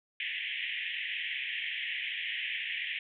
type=band-pass noise; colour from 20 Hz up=pink; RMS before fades=-36 dBFS; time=0.2-2.99 s; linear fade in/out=2 ms; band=1800 to 3300 Hz; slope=96 dB/octave; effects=none